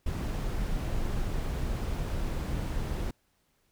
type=noise; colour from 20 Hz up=brown; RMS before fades=-31 dBFS; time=0.06-3.11 s; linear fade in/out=5 ms; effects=pink hiss -72 dBFS RMS until 3.71 s